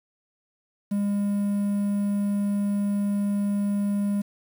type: tone with quantisation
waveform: triangle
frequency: 202.6 Hz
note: G#3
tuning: 43 cents flat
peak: -20 dBFS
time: 0.91-4.22 s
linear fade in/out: 10 ms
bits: 8
effects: none